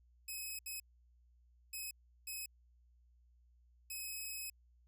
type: tone bursts at uneven times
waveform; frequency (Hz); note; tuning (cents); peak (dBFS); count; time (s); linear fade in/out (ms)
5% pulse; 2554; D#7; +45; -33; 5; 0.28-0.59 / 0.66-0.8 / 1.73-1.91 / 2.27-2.46 / 3.9-4.5; 5
effects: added 60 Hz sine -65 dBFS peak until 4.87 s